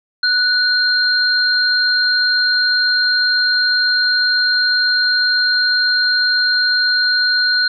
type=tone pair together; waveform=sine; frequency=1480 / 4186 Hz; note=F#6 / C8; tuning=0 / 0 cents; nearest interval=octave + tritone; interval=1800 cents; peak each=-15 dBFS; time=0.23-7.68 s; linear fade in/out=5 ms; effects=none